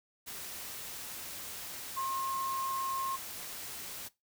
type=tone in noise; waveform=sine; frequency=1069 Hz; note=C6; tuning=37 cents sharp; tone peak=-32 dBFS; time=1.96-3.17 s; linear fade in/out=20 ms; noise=white; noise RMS=-43 dBFS; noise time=0.26-4.09 s; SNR=+8 dB; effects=noise-tail reverb RT60 0.2 s tail -19 dB re dry